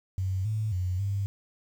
sine tone with pitch steps, 94.5 / 108.2 / 91.2 / 99.5 Hz, F#2 / A2 / F#2 / G2, +37 / -29 / -24 / +26 cents, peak -26 dBFS, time 0.18-1.26 s, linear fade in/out 0 ms, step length 270 ms, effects 9-bit

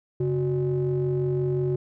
triangle ring-modulated tone, 115.1 Hz, A#2, 22 cents flat, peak -17 dBFS, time 0.2-1.76 s, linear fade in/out 5 ms, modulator 253 Hz, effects none

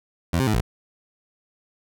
20% pulse tone with pitch steps, 84.8 / 131.8 / 107.5 / 57.6 Hz, E2 / C3 / A2 / A#1, +50 / +13 / -40 / -20 cents, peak -14 dBFS, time 0.33-0.61 s, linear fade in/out 5 ms, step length 70 ms, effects none

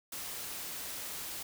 white noise, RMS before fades -41 dBFS, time 0.12-1.43 s, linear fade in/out 5 ms, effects none

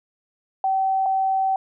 sine tone pair in turn, 768 / 768 Hz, G5 / G5, -36 / -36 cents, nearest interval unison, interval 0 cents, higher neither, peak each -18 dBFS, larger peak neither, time 0.64-1.06 / 1.06-1.56 s, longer second, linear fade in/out 2 ms, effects none

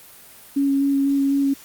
sine tone with vibrato, 277.2 Hz, C#4, in tune, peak -16 dBFS, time 0.56-1.54 s, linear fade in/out 10 ms, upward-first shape square, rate 4 Hz, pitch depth 10 cents each way, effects white hiss -45 dBFS RMS until 1.64 s + Opus 32 kbps

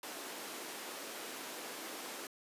pink high-pass noise, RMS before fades -45 dBFS, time 0.03-2.27 s, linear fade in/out 2 ms, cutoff 270 Hz, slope 24 dB/octave, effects resampled to 32000 Hz

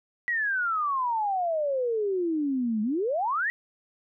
sine exponential two-way sweep, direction down then up, 1956 to 207.7 to 1956 Hz, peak -24 dBFS, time 0.28-3.5 s, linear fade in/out 0 ms, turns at 2.82 s, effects none

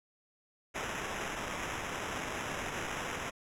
blue noise with sample-and-hold, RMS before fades -38 dBFS, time 0.74-3.31 s, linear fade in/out 20 ms, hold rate 4410 Hz, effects low-pass 10000 Hz 12 dB/octave

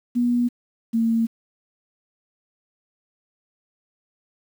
sine tone pair in turn, 242 / 227.8 Hz, B3 / A#3, -35 / -40 cents, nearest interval minor second, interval 105 cents, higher first, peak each -17 dBFS, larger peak neither, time 0.15-0.49 / 0.93-1.27 s, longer neither, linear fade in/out 20 ms, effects 8-bit

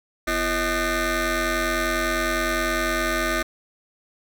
15% pulse ring-modulated tone, 293.7 Hz, D4, in tune, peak -12 dBFS, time 0.27-3.43 s, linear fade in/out 10 ms, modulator 926 Hz, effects none

